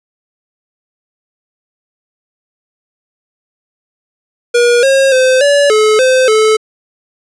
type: tone with pitch steps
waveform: square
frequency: 479.6 / 540 / 516 / 572 / 430.4 / 516 / 434.5 Hz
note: A#4 / C#5 / C5 / D5 / A4 / C5 / A4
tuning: +49 / -45 / -24 / -46 / -38 / -24 / -22 cents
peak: -7 dBFS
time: 4.54-6.57 s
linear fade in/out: 10 ms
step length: 290 ms
effects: resampled to 22050 Hz + 8-bit